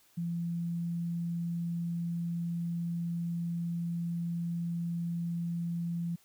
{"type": "tone", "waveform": "sine", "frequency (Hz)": 170.3, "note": "F3", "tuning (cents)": -43, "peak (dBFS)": -31, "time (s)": [0.17, 6.16], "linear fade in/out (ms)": 10, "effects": ["white hiss -65 dBFS RMS until 6.24 s"]}